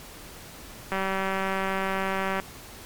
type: click train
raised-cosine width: 0.5 ms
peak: -13 dBFS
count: 285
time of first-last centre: 0.92-2.399 s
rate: 192 Hz
effects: pink hiss -44 dBFS RMS until 2.85 s + MP3 96 kbps